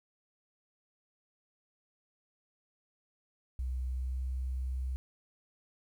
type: tone with pitch glide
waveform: sine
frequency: 63.5 to 64.35 Hz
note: B1 to C2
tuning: +49 to -28 cents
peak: -32 dBFS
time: 3.59-4.96 s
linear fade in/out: 0 ms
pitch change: +23 cents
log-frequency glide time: 3.9-4.23 s
effects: 11-bit